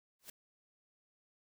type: noise with exponential growth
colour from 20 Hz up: white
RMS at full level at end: -44 dBFS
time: 0.19-0.3 s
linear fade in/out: 5 ms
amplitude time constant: 22 ms
effects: none